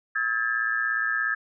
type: tone cluster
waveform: sine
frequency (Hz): 1292 / 1625 / 1742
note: E6 / G#6 / A6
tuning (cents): -35 / -38 / -18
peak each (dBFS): -31 / -26 / -27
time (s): 0.15-1.35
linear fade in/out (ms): 10
effects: none